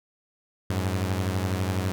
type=beating tone pair; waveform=sawtooth; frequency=92.5 / 104.5 Hz; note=F#2 / G#2; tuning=0 / +11 cents; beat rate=12 Hz; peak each=-22 / -26 dBFS; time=0.7-1.92 s; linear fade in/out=0 ms; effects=none